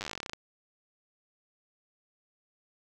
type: slowing click train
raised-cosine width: 0.2 ms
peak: -19 dBFS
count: 17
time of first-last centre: 0.01-0.334 s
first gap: 9 ms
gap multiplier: 1.1
effects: none